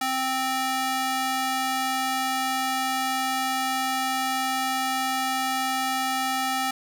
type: tone with high-pass filter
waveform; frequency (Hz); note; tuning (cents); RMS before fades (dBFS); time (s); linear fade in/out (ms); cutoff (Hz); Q
square; 261.6; C4; 0; -26; 0.01-6.71; 5; 690; 0.9
effects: none